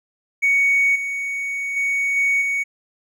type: tone with level steps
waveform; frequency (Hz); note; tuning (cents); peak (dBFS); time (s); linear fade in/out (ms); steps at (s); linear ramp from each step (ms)
triangle; 2233; C#7; +12; -11 / -21 / -16 / -13 / -17; 0.42-2.64; 20; 0.95 / 1.76 / 2.16 / 2.41; 10
effects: tanh soft clip ceiling -10 dBFS